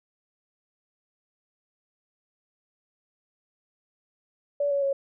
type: tone with pitch steps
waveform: sine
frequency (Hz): 574 / 562.5 / 551.3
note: D5 / C#5 / C#5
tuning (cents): -40 / +25 / -10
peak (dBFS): -22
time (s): 4.6-4.93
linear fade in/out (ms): 5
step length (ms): 110
effects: none